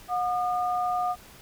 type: tone pair together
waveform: sine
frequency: 723.4 / 1215 Hz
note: F#5 / D#6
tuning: -39 / -42 cents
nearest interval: major sixth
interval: 897 cents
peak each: -25 / -30 dBFS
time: 0.08-1.16 s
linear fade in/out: 50 ms
effects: pink hiss -50 dBFS RMS until 1.41 s